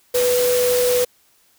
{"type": "tone in noise", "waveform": "sine", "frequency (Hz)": 493.9, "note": "B4", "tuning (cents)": 0, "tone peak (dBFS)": -15, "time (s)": [0.14, 1.05], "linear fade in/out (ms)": 10, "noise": "white", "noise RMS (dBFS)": -24, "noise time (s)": [0.14, 1.05], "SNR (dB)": 6, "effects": ["white hiss -58 dBFS RMS until 1.58 s"]}